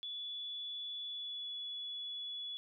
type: tone with pitch glide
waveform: sine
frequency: 3433 to 3409 Hz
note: A7 to G#7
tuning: -43 to +45 cents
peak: -40 dBFS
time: 0.03-2.57 s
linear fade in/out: 0 ms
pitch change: -12 cents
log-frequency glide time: 1.07-1.53 s
effects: none